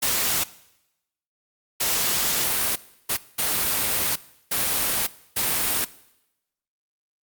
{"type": "noise bursts at uneven times", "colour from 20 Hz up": "white", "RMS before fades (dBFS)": -23, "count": 6, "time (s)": [[0.02, 0.44], [1.8, 2.76], [3.09, 3.17], [3.38, 4.16], [4.51, 5.07], [5.36, 5.85]], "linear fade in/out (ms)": 10, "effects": ["noise-tail reverb RT60 0.9 s tail -19 dB re dry", "Opus 48 kbps"]}